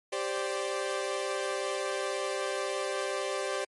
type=chord; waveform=sawtooth; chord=G suspended fourth; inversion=none; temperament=equal with one note detuned; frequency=392 / 523.3 / 585.3 Hz; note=G4 / C5 / D5; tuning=0 / 0 / -6 cents; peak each=-31 dBFS; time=0.12-3.65 s; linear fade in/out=10 ms; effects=MP3 48 kbps